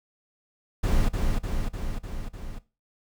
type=noise with echo; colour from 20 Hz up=brown; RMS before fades=-21 dBFS; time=0.83-1.09 s; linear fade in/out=10 ms; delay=300 ms; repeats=5; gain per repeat=-3 dB; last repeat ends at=2.59 s; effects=noise-tail reverb RT60 0.3 s tail -18 dB re dry